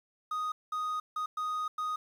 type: tone bursts at uneven times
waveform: triangle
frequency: 1244.5 Hz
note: D#6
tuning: in tune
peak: -29 dBFS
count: 5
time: 0.31-0.52 / 0.72-1 / 1.16-1.26 / 1.37-1.68 / 1.78-1.96 s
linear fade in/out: 5 ms
effects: 10-bit